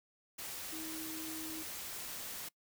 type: tone in noise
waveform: sine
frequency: 318.2 Hz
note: D#4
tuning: 39 cents sharp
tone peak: -44 dBFS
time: 0.72-1.63 s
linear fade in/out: 10 ms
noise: white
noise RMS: -44 dBFS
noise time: 0.38-2.49 s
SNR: -3 dB
effects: noise-tail reverb RT60 0.1 s tail -23 dB re dry